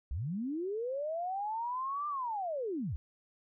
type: linear two-way sweep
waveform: sine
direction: up then down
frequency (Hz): 55 to 1198 to 55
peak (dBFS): -33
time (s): 0.11-2.96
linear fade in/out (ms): 0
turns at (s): 2.08
effects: none